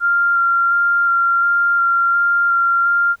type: tone with vibrato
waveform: sine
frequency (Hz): 1387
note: F6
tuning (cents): -12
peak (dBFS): -12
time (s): 0-3.16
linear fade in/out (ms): 50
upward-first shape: square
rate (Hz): 1.4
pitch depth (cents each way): 9
effects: pink hiss -57 dBFS RMS until 3.2 s

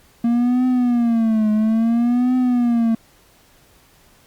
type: tone with vibrato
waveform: triangle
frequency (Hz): 232.7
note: A#3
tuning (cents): -3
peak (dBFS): -12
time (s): 0.24-2.95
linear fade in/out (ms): 5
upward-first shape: triangle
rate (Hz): 0.59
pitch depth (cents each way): 160
effects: pink hiss -53 dBFS RMS until 4.26 s + Opus 48 kbps

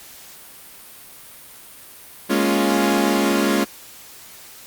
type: chord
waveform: sawtooth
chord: Bb minor seventh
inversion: third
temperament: equal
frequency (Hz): 207.7 / 233.1 / 277.2 / 349.2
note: Ab3 / Bb3 / Db4 / F4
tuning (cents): 0 / 0 / 0 / 0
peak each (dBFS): -17 / -22 / -17 / -18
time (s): 2.29-3.65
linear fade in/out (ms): 20
effects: white hiss -42 dBFS RMS until 4.66 s + Opus 48 kbps

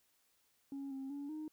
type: tone with pitch steps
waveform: sine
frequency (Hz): 276.3 / 268.4 / 284 / 308.7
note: C#4 / C4 / C#4 / D#4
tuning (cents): -6 / +44 / +42 / -14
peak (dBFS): -39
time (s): 0.72-1.48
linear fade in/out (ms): 2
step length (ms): 190
effects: tanh soft clip ceiling -39 dBFS + white hiss -75 dBFS RMS until 1.52 s

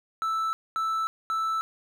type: tone bursts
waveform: triangle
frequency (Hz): 1318.5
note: E6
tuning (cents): 0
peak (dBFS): -23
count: 3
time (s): 0.22-1.61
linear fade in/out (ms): 0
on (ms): 310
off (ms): 230
effects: none

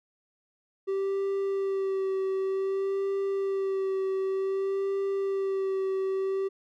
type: tone with vibrato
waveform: triangle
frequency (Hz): 387.9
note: G4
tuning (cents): -18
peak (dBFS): -24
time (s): 0.87-6.49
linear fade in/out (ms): 20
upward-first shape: sine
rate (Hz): 0.54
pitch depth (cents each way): 22
effects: none

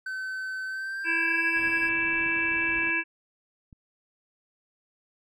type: tone with pitch glide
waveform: triangle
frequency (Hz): 1528 to 1647.2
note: G6 to G#6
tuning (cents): -45 to -15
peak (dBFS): -29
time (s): 0.06-1.89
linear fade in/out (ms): 5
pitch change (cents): +130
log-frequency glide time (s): 0.66-1.44
type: harmonic tone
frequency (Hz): 331.6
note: E4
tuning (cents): +10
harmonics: 1 / 3 / 5 / 7 / 8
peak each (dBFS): -35 / -38 / -28 / -29 / -28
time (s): 1.04-3.04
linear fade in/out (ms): 50
type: low-pass noise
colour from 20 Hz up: pink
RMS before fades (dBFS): -46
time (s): 1.56-2.91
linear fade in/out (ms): 5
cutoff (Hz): 3400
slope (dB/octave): 96
type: clicks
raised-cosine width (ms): 5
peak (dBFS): -37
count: 2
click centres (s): 2.264 / 3.728
effects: none

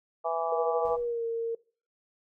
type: harmonic tone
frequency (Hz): 165.4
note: E3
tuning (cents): +6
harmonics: 3 / 4 / 5 / 6 / 7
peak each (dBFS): -34 / -30 / -32 / -40 / -35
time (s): 0.24-0.97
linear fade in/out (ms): 20
type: tone with pitch glide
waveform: sine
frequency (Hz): 483.7 to 459.7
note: B4 to A#4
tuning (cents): -36 to -24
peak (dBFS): -28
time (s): 0.52-1.55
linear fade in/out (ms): 5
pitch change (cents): -88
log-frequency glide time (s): 0.97-1.25
type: noise with exponential decay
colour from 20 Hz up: brown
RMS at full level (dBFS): -44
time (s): 0.85-1.3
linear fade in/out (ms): 2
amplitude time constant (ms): 96
effects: noise-tail reverb RT60 0.4 s tail -22 dB re dry

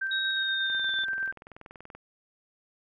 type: tone with tremolo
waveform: sine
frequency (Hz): 1565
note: G6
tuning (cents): -3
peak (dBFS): -27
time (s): 0.01-1.32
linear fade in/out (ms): 10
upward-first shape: square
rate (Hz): 8.4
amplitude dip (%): 25
type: tone with pitch glide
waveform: sine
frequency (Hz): 3780 to 3547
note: A#7 to A7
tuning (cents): +23 to +13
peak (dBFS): -29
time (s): 0.11-1.05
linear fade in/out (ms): 5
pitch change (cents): -110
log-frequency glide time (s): 0.29-0.92
type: click train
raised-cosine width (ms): 0.5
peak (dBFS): -30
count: 27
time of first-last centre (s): 0.7-1.95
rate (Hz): 20.8
effects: none

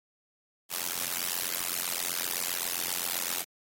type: noise with amplitude modulation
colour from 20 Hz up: white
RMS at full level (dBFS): -28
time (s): 0.69-3.45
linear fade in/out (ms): 50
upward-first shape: sine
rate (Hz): 87.7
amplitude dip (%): 100
effects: high-pass 150 Hz 12 dB/octave + AAC 48 kbps

